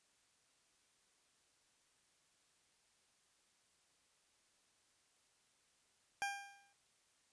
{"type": "tone with exponential decay", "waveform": "20% pulse", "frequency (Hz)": 800, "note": "G5", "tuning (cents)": 35, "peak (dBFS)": -30, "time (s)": [6.22, 6.73], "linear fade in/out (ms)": 0, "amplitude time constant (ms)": 110, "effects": ["white hiss -75 dBFS RMS until 7.32 s", "resampled to 22050 Hz"]}